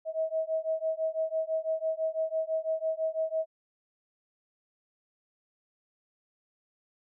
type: beating tone pair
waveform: sine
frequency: 637 / 643 Hz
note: D#5 / E5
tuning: +41 / -43 cents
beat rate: 6 Hz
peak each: -31 dBFS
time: 0.05-3.46 s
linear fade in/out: 50 ms
effects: none

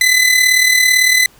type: tone with amplitude modulation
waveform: sawtooth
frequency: 2014 Hz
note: B6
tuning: 33 cents sharp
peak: -3 dBFS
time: 0.01-1.26 s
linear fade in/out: 2 ms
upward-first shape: sine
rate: 37.9 Hz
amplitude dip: 55%
effects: pink hiss -47 dBFS RMS until 1.39 s

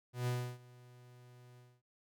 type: tone with ADSR envelope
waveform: 45% pulse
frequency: 123.47 Hz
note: B2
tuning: in tune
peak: -32 dBFS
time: 0.13-1.82 s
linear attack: 140 ms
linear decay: 310 ms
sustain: -24 dB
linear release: 240 ms
effects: none

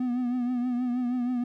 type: tone with vibrato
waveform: triangle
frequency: 246.9 Hz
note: B3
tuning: in tune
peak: -23 dBFS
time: 0-1.44 s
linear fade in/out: 5 ms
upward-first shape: triangle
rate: 6.3 Hz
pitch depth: 60 cents each way
effects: none

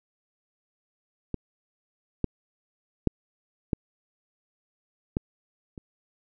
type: clicks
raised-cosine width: 3 ms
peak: -16 / -11 / -7 / -11 / -12 / -27 dBFS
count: 6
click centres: 1.343 / 2.243 / 3.073 / 3.732 / 5.169 / 5.778 s
effects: none

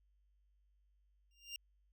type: tone with exponential growth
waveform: 25% pulse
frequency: 2794 Hz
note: F7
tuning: in tune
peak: -36 dBFS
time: 1.31-1.56 s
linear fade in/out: 1 ms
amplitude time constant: 54 ms
effects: added 50 Hz sine -70 dBFS peak until 1.92 s

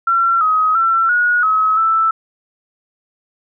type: tone with pitch steps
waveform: sine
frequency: 1359 / 1264 / 1346 / 1451 / 1281 / 1322 Hz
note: F6 / D#6 / E6 / F#6 / E6 / E6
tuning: -48 / +27 / +36 / -34 / -50 / +5 cents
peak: -11 dBFS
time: 0.07-2.11 s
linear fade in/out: 5 ms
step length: 340 ms
effects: none

